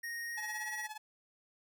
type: tone with pitch glide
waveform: square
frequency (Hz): 1864.7 to 1916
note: A#6 to A#6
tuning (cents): 0 to +47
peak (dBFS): -39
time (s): 0.03-0.87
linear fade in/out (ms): 10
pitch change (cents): +47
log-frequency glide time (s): 0.27-0.69
type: tone with tremolo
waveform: sawtooth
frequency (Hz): 857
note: A5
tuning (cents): -46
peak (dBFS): -36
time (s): 0.37-0.98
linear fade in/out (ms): 10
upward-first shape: triangle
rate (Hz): 17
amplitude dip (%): 90
effects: none